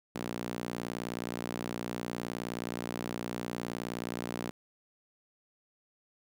sawtooth tone with high-pass filter, 59.3 Hz, A#1, 30 cents sharp, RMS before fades -38 dBFS, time 0.15-4.51 s, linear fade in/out 5 ms, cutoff 220 Hz, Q 1.2, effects none

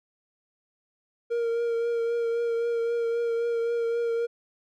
triangle tone with vibrato, 466.2 Hz, A#4, in tune, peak -22 dBFS, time 1.3-4.27 s, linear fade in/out 20 ms, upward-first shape triangle, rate 3.8 Hz, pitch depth 24 cents each way, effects none

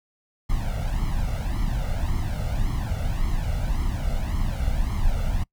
brown noise with flanger, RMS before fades -24 dBFS, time 0.49-5.44 s, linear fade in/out 10 ms, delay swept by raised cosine 0.95 to 1.45 ms, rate 1.8 Hz, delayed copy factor +0.8, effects noise-tail reverb RT60 0.1 s tail -25 dB re dry

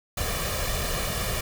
pink noise with comb filter, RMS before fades -28 dBFS, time 0.17-1.41 s, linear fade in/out 5 ms, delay 1.7 ms, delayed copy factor +0.65, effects none

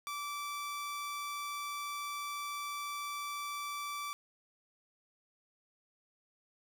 sawtooth tone, 1162 Hz, D6, 19 cents flat, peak -34 dBFS, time 0.07-4.13 s, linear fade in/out 0 ms, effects none

